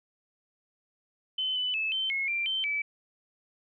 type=tone with pitch steps; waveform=sine; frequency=3050 / 2996 / 2609 / 3092 / 2173 / 2365 / 3104 / 2303 Hz; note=G7 / F#7 / E7 / G7 / C#7 / D7 / G7 / D7; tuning=-48 / +21 / -18 / -24 / -35 / +12 / -18 / -34 cents; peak=-27 dBFS; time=1.38-2.82 s; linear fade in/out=5 ms; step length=180 ms; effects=none